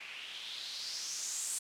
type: noise with low-pass filter sweep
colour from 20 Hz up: blue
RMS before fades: -41 dBFS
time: 0-1.59 s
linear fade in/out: 10 ms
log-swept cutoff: 2400 to 8600 Hz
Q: 3.9
effects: none